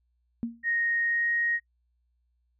sine tone with exponential decay, 232.8 Hz, A#3, 2 cents flat, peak -24 dBFS, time 0.43-0.64 s, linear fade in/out 0 ms, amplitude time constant 44 ms
sine tone with pitch glide, 1864.7 to 1875.5 Hz, A#6 to A#6, 0 to +10 cents, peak -24 dBFS, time 0.63-1.6 s, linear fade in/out 50 ms, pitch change +10 cents, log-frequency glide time 1.04-1.3 s
effects noise-tail reverb RT60 0.1 s tail -25 dB re dry + added 60 Hz sine -69 dBFS peak until 2.59 s

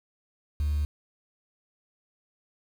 sine tone, 74 Hz, D2, 14 cents sharp, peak -22 dBFS, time 0.6-0.85 s, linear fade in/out 0 ms, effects tanh soft clip ceiling -22 dBFS + 8-bit

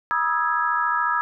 sine chord, E major seventh, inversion second, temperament equal with one note detuned, 965.8 / 1244.5 / 1318.5 / 1661.2 Hz, B5 / D#6 / E6 / G#6, -39 / 0 / 0 / 0 cents, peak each -25 dBFS, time 0.11-1.21 s, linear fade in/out 0 ms, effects none

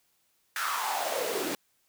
pink noise with high-pass filter sweep, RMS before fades -31 dBFS, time 0.56-1.55 s, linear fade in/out 2 ms, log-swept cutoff 1500 to 290 Hz, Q 5.1, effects white hiss -71 dBFS RMS until 1.88 s

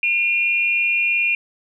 sine tone pair together, 2414 / 2737 Hz, D7 / F7, +47 / -36 cents, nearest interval major second, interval 217 cents, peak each -17 / -22 dBFS, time 0.03-1.35 s, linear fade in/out 2 ms, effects none

